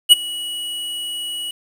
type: tone with ADSR envelope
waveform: square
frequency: 2921 Hz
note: F#7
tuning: 23 cents flat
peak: -3 dBFS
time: 0.09-1.51 s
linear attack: 32 ms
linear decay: 20 ms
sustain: -22 dB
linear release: 4 ms
effects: 7-bit